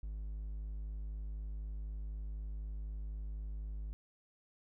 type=tone; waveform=triangle; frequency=52 Hz; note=G#1; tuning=3 cents sharp; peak=-37 dBFS; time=0.03-3.93 s; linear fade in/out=0 ms; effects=none